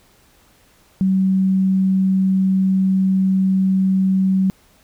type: tone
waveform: sine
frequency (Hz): 190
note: F#3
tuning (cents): +46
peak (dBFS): -13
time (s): 1.01-4.5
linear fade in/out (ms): 0
effects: pink hiss -54 dBFS RMS until 4.83 s